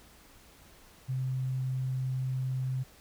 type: tone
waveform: sine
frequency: 130 Hz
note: C3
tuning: 11 cents flat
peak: -29 dBFS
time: 1.08-2.84 s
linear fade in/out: 20 ms
effects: added 60 Hz sine -64 dBFS peak until 3 s + pink hiss -57 dBFS RMS until 3 s